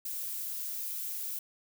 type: noise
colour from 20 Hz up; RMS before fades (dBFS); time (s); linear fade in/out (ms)
violet; -37; 0.05-1.39; 5
effects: none